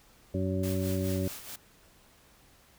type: harmonic tone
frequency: 94.1 Hz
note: F#2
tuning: 30 cents sharp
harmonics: 1 / 2 / 3 / 4 / 6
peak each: -31 / -33 / -35 / -36 / -37 dBFS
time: 0.34-1.28 s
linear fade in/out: 5 ms
type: noise with tremolo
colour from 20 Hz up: white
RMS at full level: -41 dBFS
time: 0.63-1.56 s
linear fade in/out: 5 ms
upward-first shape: sine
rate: 4.7 Hz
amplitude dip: 55%
effects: pink hiss -60 dBFS RMS until 2.78 s